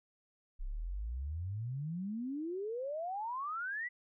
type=exponential sweep; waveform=sine; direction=up; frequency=30.61 to 2012 Hz; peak=-36 dBFS; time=0.59-3.89 s; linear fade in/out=20 ms; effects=none